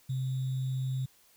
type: tone with sample-and-hold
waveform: sine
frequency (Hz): 130.81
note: C3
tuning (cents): 0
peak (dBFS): -29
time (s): 0.09-1.06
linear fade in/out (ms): 10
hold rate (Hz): 3675
effects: white hiss -63 dBFS RMS until 1.36 s